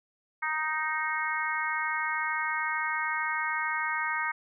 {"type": "harmonic tone", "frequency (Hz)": 311.1, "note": "D#4", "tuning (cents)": 0, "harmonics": [3, 4, 5, 6, 7], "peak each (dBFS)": [-34, -34, -34, -34, -34], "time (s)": [0.42, 4.32], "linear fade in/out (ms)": 10, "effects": []}